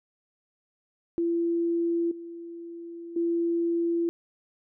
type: tone with level steps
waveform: sine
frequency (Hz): 338.6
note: E4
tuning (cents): +46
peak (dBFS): -23 / -37 / -23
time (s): 1.18-4.09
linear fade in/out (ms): 0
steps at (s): 2.11 / 3.16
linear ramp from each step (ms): 5
effects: none